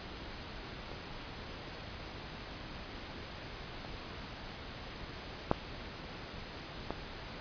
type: clicks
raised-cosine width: 1 ms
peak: -30 / -30 / -11 / -21 dBFS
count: 4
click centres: 0.916 / 3.849 / 5.514 / 6.906 s
effects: pink hiss -45 dBFS RMS until 7.4 s + resampled to 11025 Hz